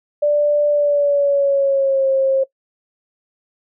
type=tone with pitch glide; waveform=sine; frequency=588 to 536.1 Hz; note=D5 to C5; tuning=+2 to +42 cents; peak=-12 dBFS; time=0.22-2.44 s; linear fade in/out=10 ms; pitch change=-160 cents; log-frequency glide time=0.69-2.08 s; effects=noise-tail reverb RT60 0.1 s tail -20 dB re dry